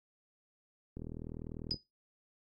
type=click train; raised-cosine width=3 ms; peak=-30 dBFS; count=32; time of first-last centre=0.97-1.743 s; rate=40.1 Hz
type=tone with exponential decay; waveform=sine; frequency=4978 Hz; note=D#8; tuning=in tune; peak=-29 dBFS; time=1.71-1.83 s; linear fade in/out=0 ms; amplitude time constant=25 ms
effects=noise-tail reverb RT60 0.2 s tail -19 dB re dry + AAC 32 kbps